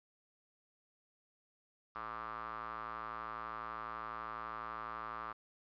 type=tone with band-pass filter; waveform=square; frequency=56 Hz; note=A1; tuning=31 cents sharp; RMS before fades=-44 dBFS; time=1.95-5.33 s; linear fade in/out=10 ms; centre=1200 Hz; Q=6.2; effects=resampled to 11025 Hz + 12-bit